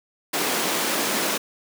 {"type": "high-pass noise", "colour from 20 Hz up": "pink", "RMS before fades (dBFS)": -24, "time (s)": [0.33, 1.38], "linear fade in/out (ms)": 10, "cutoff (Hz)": 220, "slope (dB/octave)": 24, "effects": []}